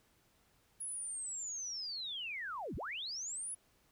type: linear two-way sweep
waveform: sine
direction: down then up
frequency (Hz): 10548 to 31.89 to 10548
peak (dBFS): -39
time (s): 0.8-3.55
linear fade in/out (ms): 10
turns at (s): 2.76
effects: pink hiss -71 dBFS RMS until 3.91 s